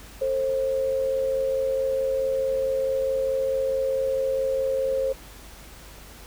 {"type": "tone pair together", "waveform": "sine", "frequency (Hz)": [447, 531.6], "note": ["A4", "C5"], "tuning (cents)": [27, 27], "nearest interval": "minor third", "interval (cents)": 300, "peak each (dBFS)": [-31, -22], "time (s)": [0.21, 5.13], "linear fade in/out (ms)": 10, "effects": ["added 50 Hz sine -46 dBFS peak until 6.26 s", "pink hiss -46 dBFS RMS until 6.26 s"]}